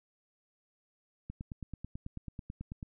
click train, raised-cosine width 5 ms, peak -28 dBFS, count 15, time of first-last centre 1.3-2.828 s, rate 9.16 Hz, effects none

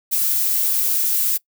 violet noise, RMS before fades -19 dBFS, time 0.11-1.38 s, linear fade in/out 20 ms, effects noise-tail reverb RT60 0.1 s tail -22 dB re dry

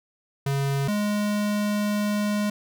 square tone pair in turn, 138.59 / 207.7 Hz, C#3 / G#3, 0 / 0 cents, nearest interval perfect fifth, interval 700 cents, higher second, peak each -23 dBFS, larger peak neither, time 0.46-0.88 / 0.88-2.5 s, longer second, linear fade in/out 5 ms, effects none

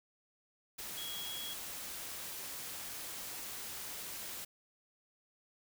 sine tone in noise, 3318 Hz, G#7, 2 cents flat, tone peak -42 dBFS, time 0.97-1.54 s, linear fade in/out 10 ms, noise white, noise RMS -44 dBFS, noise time 0.78-4.45 s, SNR -1 dB, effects none

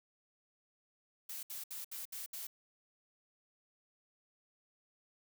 blue noise bursts, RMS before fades -44 dBFS, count 6, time 1.29-2.47 s, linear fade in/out 5 ms, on 140 ms, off 68 ms, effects none

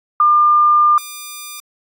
sine / 5% pulse tone pair in turn, 1200 / 1200 Hz, D6 / D6, +37 / +37 cents, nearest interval unison, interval 0 cents, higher neither, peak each -8 / -17 dBFS, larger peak first, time 0.2-0.98 / 0.98-1.6 s, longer first, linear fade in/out 2 ms, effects AAC 64 kbps

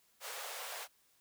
pink high-pass noise, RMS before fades -44 dBFS, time 0.2-0.88 s, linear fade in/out 50 ms, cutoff 480 Hz, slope 48 dB/octave, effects white hiss -71 dBFS RMS until 1.2 s

